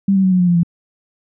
sine tone with pitch steps, 196.5 / 191.79 / 187.19 / 182.71 / 178.33 / 174.05 / 169.88 Hz, G3 / G3 / F#3 / F#3 / F3 / F3 / F3, +4 / -38 / +20 / -22 / +36 / -6 / -48 cents, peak -10 dBFS, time 0.08-0.633 s, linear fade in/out 5 ms, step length 79 ms, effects none

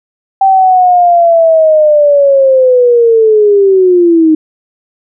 sine linear sweep, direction down, 780 to 309.3 Hz, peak -3 dBFS, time 0.41-4.35 s, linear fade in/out 5 ms, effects none

